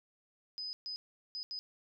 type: tone bursts at uneven times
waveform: sine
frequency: 5010 Hz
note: D#8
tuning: 11 cents sharp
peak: -38 dBFS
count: 4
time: 0.58-0.73 / 0.86-0.96 / 1.35-1.43 / 1.51-1.59 s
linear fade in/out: 0 ms
effects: none